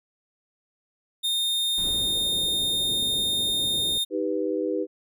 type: tone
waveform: 45% pulse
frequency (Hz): 3660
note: A#7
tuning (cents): -32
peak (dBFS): -23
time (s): 1.23-4.05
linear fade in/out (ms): 20
type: noise with exponential decay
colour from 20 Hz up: brown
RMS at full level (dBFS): -35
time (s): 1.78-3.44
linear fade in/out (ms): 0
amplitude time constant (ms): 360
type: low-pass noise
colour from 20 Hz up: white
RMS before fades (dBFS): -39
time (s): 1.84-3.98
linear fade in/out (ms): 5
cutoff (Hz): 490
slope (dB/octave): 24
type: chord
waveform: sine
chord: Eb augmented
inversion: none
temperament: equal with one note detuned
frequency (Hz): 313.5 / 392 / 493.9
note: Eb4 / G4 / B4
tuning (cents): +13 / 0 / 0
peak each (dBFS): -28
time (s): 4.1-4.87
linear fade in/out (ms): 50
effects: none